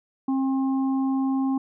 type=harmonic tone; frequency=267.2 Hz; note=C4; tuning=36 cents sharp; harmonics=1 / 3 / 4; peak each=-21 / -34 / -38 dBFS; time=0.28-1.58 s; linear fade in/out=5 ms; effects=none